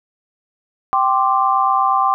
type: chord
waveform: sine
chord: G suspended fourth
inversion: none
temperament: equal with one note detuned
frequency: 780.4 / 1046.5 / 1174.7 Hz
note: G5 / C6 / D6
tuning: -8 / 0 / 0 cents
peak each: -17 dBFS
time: 0.93-2.14 s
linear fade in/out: 0 ms
effects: none